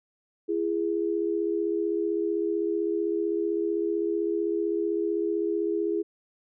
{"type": "tone pair together", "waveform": "sine", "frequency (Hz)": [336.6, 412.3], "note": ["E4", "G#4"], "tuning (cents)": [36, -13], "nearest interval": "major third", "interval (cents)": 351, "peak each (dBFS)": -27, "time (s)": [0.48, 6.03], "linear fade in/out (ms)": 20, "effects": []}